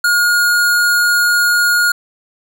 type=tone; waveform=square; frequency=1432 Hz; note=F6; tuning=43 cents sharp; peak=-11 dBFS; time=0.04-1.92 s; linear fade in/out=5 ms; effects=none